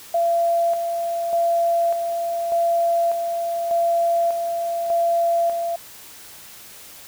sine tone with tremolo, 680 Hz, F5, 46 cents flat, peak -16 dBFS, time 0.14-5.76 s, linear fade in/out 5 ms, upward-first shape square, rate 0.84 Hz, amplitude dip 45%, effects white hiss -42 dBFS RMS until 7.07 s

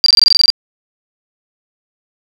sine tone bursts, 4727 Hz, D8, 10 cents sharp, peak -4 dBFS, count 11, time 0.04-0.502 s, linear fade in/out 0 ms, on 22 ms, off 22 ms, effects none

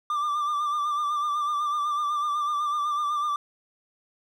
triangle tone with vibrato, 1184 Hz, D6, 14 cents sharp, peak -22 dBFS, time 0.1-3.36 s, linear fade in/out 2 ms, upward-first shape sine, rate 8 Hz, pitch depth 42 cents each way, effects none

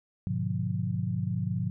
sine chord, G# diminished seventh, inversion none, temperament just, 103.83 / 124.59 / 149.51 / 179.41 Hz, G#2 / B2 / D3 / F3, 0 / +16 / +31 / +47 cents, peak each -32 / -33 / -35 / -32 dBFS, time 0.27-1.7 s, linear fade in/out 0 ms, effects none

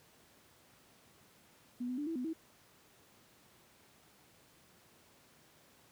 sine tone with pitch steps, 245.1 / 251.6 / 293.4 / 328.2 / 250.3 / 322.8 Hz, B3 / B3 / D4 / E4 / B3 / E4, -13 / +32 / -2 / -8 / +23 / -36 cents, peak -35 dBFS, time 1.8-2.334 s, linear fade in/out 10 ms, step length 89 ms, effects pink hiss -64 dBFS RMS until 5.91 s + high-pass 100 Hz 12 dB/octave

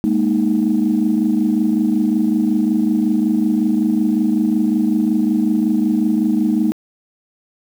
sine chord, Ab suspended second, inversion none, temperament equal, 207.7 / 233.1 / 311.1 Hz, Ab3 / Bb3 / Eb4, 0 / 0 / 0 cents, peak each -17 dBFS, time 0.04-6.72 s, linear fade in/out 0 ms, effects tanh soft clip ceiling -6 dBFS + 7-bit

